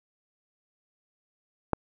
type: click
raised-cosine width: 1 ms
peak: -9 dBFS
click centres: 1.733 s
effects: none